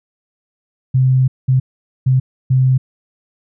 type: tone bursts at uneven times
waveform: sine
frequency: 130 Hz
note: C3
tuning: 11 cents flat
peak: -9 dBFS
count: 4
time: 0.94-1.28 / 1.48-1.6 / 2.06-2.2 / 2.5-2.78 s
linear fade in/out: 10 ms
effects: none